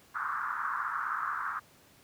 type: band-pass noise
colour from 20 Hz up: pink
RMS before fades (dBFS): -34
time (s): 0.14-1.6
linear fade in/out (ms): 20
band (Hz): 1100 to 1500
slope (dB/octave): 48
effects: pink hiss -60 dBFS RMS until 2.03 s + high-pass 80 Hz 12 dB/octave